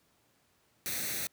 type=noise with comb filter; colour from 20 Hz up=white; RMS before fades=-35 dBFS; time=0.86-1.27 s; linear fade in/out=0 ms; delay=0.49 ms; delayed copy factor=+0.65; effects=pink hiss -70 dBFS RMS until 1.32 s + high-pass 80 Hz 12 dB/octave